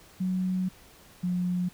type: tone pair in turn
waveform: sine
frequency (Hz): 185 / 179.22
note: F#3 / F3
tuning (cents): 0 / +45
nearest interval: minor second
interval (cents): 55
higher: first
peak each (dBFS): -25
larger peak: neither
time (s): 0.2-0.69 / 1.23-1.69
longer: first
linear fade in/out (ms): 10
effects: pink hiss -54 dBFS RMS until 1.73 s